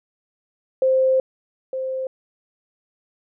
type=tone pair in turn; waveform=sine; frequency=523.3 / 523.3 Hz; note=C5 / C5; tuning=0 / 0 cents; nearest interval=unison; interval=0 cents; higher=neither; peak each=-14 / -23 dBFS; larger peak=first; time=0.82-1.2 / 1.73-2.07 s; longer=first; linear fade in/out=2 ms; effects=none